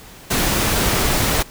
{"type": "noise", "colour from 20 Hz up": "pink", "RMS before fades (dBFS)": -18, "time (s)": [0.3, 1.43], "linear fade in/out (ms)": 10, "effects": ["pink hiss -41 dBFS RMS until 1.5 s"]}